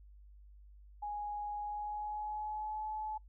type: tone with pitch glide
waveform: sine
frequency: 830.6 to 859.9 Hz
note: G#5 to A5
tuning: 0 to -40 cents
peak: -37 dBFS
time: 1.02-3.18 s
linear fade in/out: 10 ms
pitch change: +60 cents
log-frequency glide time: 1.62-2.88 s
effects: noise-tail reverb RT60 0.1 s tail -20 dB re dry + added 50 Hz sine -54 dBFS peak until 3.28 s